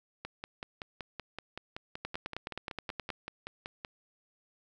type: two click trains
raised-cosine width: 0.3 ms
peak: -23 / -20 dBFS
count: 20 / 11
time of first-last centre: 0.25-3.848 / 2.05-3.103 s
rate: 5.28 / 9.5 Hz
effects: none